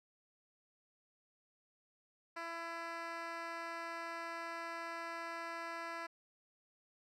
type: tone with band-pass filter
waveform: 10% pulse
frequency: 334.7 Hz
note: E4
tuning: 26 cents sharp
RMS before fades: -44 dBFS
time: 2.36-6.07 s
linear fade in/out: 10 ms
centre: 1400 Hz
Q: 0.6
effects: none